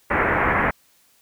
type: low-pass noise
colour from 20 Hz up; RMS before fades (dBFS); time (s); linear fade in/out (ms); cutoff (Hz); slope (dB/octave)
white; -20; 0.1-0.71; 10; 2100; 48
effects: white hiss -59 dBFS RMS until 1.21 s